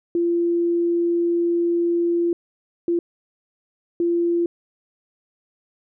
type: tone bursts at uneven times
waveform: sine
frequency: 342.8 Hz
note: F4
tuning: 32 cents flat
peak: -17 dBFS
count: 3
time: 0.15-2.33 / 2.88-2.99 / 4-4.46 s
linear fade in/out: 2 ms
effects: none